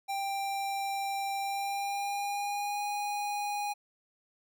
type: tone with pitch glide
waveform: square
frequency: 789 to 822 Hz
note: G5 to G#5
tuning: +11 to -18 cents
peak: -32 dBFS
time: 0.08-3.74 s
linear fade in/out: 20 ms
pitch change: +71 cents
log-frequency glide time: 1.38-2.82 s
effects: none